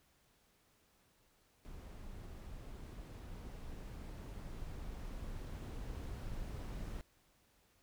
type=noise with level ramp; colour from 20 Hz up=brown; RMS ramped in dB=-50 to -43 dBFS; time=1.65-7.01 s; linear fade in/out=0 ms; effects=pink hiss -72 dBFS RMS until 7.82 s